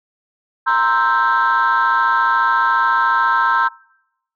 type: chord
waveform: sine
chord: C dominant seventh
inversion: third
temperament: equal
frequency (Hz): 932.3 / 1046.5 / 1318.5 / 1568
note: Bb5 / C6 / E6 / G6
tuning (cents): 0 / 0 / 0 / 0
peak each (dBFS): -17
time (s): 0.66-3.69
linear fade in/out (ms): 20
effects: noise-tail reverb RT60 0.8 s tail -25 dB re dry + tanh soft clip ceiling -7 dBFS